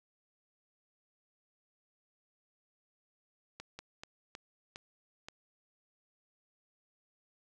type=slowing click train; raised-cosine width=0.2 ms; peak=-27 dBFS; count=6; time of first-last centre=3.6-5.285 s; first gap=190 ms; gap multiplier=1.29; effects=none